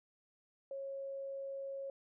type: tone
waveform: sine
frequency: 547 Hz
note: C#5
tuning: 23 cents flat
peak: -40 dBFS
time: 0.71-1.9 s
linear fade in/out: 2 ms
effects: none